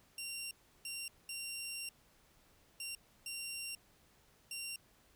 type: tone bursts at uneven times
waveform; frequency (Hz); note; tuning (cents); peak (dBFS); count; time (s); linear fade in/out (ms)
15% pulse; 2761; F7; -20; -34; 6; 0.18-0.51 / 0.85-1.08 / 1.29-1.89 / 2.8-2.95 / 3.26-3.75 / 4.51-4.76; 2
effects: pink hiss -68 dBFS RMS until 5.15 s